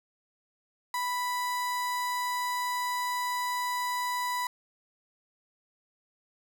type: tone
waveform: 35% pulse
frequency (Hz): 987.8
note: B5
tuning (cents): 0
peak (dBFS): -27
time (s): 0.94-4.47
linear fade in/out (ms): 2
effects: none